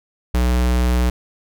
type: tone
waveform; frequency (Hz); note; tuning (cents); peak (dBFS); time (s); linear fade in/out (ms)
square; 61.4; B1; -9; -15; 0.34-1.1; 5
effects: none